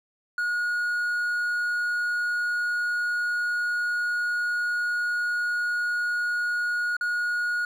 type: tone with dropouts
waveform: triangle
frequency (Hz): 1445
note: F#6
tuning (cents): -41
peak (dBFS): -22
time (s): 0.38-7.65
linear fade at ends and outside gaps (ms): 2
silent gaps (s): 6.967-7.01
effects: none